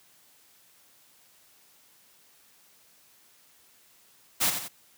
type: noise with echo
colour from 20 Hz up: white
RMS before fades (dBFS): -24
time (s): 4.4-4.51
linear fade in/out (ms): 20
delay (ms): 88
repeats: 2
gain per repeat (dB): -7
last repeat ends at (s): 4.686
effects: white hiss -60 dBFS RMS until 4.97 s + high-pass 80 Hz 12 dB/octave